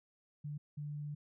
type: tone bursts at uneven times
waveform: sine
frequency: 147.4 Hz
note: D3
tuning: 7 cents sharp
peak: -39 dBFS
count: 2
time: 0.44-0.58 / 0.77-1.15 s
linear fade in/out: 10 ms
effects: none